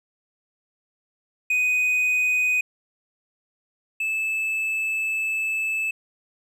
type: tone pair in turn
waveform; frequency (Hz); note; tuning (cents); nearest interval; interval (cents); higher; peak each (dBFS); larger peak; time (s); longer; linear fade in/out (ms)
triangle; 2495 / 2620; D#7 / E7; +4 / -11; minor second; 85; second; -17 / -21; first; 1.5-2.61 / 4-5.91; second; 5
effects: none